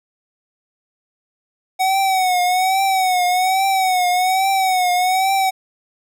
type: tone with vibrato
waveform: square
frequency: 747 Hz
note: F#5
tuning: 16 cents sharp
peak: -15 dBFS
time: 1.79-5.51 s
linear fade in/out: 20 ms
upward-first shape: triangle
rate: 1.2 Hz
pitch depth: 82 cents each way
effects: none